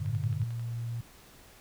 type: chord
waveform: sine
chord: G suspended second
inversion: none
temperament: equal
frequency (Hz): 98 / 110 / 146.83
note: G2 / A2 / D3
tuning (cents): 0 / 0 / 0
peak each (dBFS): -33 / -34 / -34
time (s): 0-0.44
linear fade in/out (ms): 10
type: click train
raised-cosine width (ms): 0.3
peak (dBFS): -35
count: 7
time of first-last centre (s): 0.06-0.596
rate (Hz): 11.2
type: tone with pitch glide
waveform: sine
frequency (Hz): 116.54 to 117.28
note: A#2 to A#2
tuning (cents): 0 to +11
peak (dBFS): -32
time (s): 0.11-1.01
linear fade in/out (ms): 5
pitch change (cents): +11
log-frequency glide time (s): 0.4-0.56
effects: pink hiss -55 dBFS RMS until 1.6 s